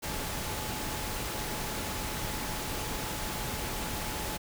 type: tone in noise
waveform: sine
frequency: 856 Hz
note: A5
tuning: 48 cents flat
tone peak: -44 dBFS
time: 0.02-4.38 s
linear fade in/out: 20 ms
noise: pink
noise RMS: -35 dBFS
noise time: 0.02-4.38 s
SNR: -12 dB
effects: none